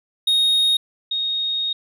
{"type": "tone pair in turn", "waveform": ["triangle", "sine"], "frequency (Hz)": [3729, 3729], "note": ["A#7", "A#7"], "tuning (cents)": [0, 0], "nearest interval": "unison", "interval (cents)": 0, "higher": "neither", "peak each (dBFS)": [-13, -20], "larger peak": "first", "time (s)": [[0.27, 0.77], [1.11, 1.73]], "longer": "second", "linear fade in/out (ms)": 5, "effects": []}